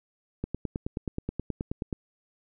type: click train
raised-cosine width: 3 ms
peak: -17 dBFS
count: 15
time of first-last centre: 0.44-1.928 s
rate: 9.41 Hz
effects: none